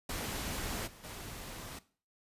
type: noise with level steps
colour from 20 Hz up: pink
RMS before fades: -38 / -55 / -45 dBFS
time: 0.09-1.79 s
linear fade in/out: 5 ms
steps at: 0.86 / 1.03 s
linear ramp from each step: 20 ms
effects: noise-tail reverb RT60 0.4 s tail -17 dB re dry + resampled to 32000 Hz